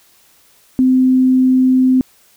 sine tone, 257.8 Hz, C4, 26 cents flat, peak -8 dBFS, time 0.79-2.01 s, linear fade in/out 0 ms, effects white hiss -51 dBFS RMS until 2.36 s

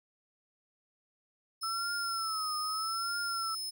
sawtooth tone, 5200 Hz, E8, 24 cents flat, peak -33 dBFS, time 1.61-3.71 s, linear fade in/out 20 ms
sine tone with vibrato, 1318.5 Hz, E6, in tune, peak -34 dBFS, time 1.63-3.55 s, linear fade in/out 5 ms, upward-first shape triangle, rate 0.8 Hz, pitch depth 120 cents each way
effects none

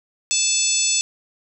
harmonic tone, 875 Hz, A5, 10 cents flat, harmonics 3 / 4 / 5 / 6 / 7 / 8 / 9, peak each -26 / -27 / -27 / -27 / -24 / -27 / -21 dBFS, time 0.31-1.01 s, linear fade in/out 0 ms, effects none

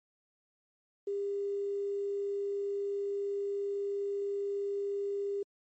sine tone with quantisation, 401.3 Hz, G4, 41 cents sharp, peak -31 dBFS, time 1.07-5.43 s, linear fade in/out 5 ms, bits 10, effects MP3 32 kbps

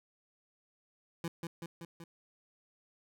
25% pulse tone with echo, 167.8 Hz, E3, 31 cents sharp, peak -31 dBFS, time 1.24-1.28 s, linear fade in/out 2 ms, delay 190 ms, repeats 4, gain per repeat -3 dB, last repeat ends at 2.04 s, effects none

